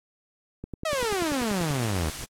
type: click train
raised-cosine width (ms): 3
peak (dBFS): -22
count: 12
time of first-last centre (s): 0.64-1.708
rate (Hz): 10.3
type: exponential sweep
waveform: sawtooth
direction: down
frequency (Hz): 659.3 to 73.42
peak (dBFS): -21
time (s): 0.85-2.1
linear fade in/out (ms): 5
type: noise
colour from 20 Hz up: white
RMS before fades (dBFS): -36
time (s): 0.9-2.26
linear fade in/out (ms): 20
type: noise with exponential growth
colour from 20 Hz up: brown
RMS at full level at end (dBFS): -32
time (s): 2.08-2.24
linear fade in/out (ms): 1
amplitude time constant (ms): 33
effects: low-pass 10000 Hz 12 dB/octave + AAC 64 kbps